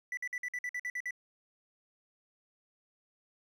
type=tone bursts; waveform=triangle; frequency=1975.5 Hz; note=B6; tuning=in tune; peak=-32 dBFS; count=10; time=0.12-1.108 s; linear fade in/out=2 ms; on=52 ms; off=52 ms; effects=none